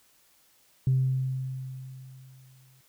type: tone with exponential decay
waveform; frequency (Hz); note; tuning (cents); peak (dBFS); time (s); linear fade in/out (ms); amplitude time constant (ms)
sine; 130.81; C3; 0; -18; 0.87-2.81; 2; 420
effects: tanh soft clip ceiling -16 dBFS + white hiss -63 dBFS RMS until 2.88 s